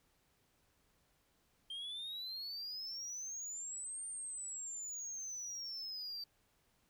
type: exponential two-way sweep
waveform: sine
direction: up then down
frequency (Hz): 3159 to 8870 to 4626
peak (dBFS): -39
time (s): 1.7-6.24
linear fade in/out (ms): 5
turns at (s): 4.06
effects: tanh soft clip ceiling -41 dBFS + pink hiss -75 dBFS RMS until 6.89 s